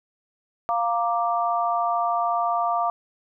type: chord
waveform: sine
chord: Bb major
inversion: second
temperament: equal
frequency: 698.5 / 932.3 / 1174.7 Hz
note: F5 / Bb5 / D6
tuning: 0 / 0 / 0 cents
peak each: -23 / -28 / -25 dBFS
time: 0.69-2.9 s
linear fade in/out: 0 ms
effects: none